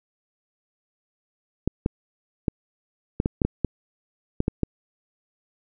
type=clicks; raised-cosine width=3 ms; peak=-8 dBFS; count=11; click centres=1.676 / 1.861 / 2.482 / 3.201 / 3.259 / 3.418 / 3.45 / 3.647 / 4.404 / 4.481 / 4.633 s; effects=none